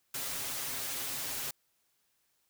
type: noise with comb filter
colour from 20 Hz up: white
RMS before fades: -37 dBFS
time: 0.14-1.51 s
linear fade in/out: 5 ms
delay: 7.4 ms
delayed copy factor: +0.95
effects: white hiss -75 dBFS RMS until 2.49 s